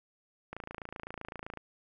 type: click train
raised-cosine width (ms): 0.5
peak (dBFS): -25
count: 30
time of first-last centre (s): 0.53-1.573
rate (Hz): 27.8
effects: none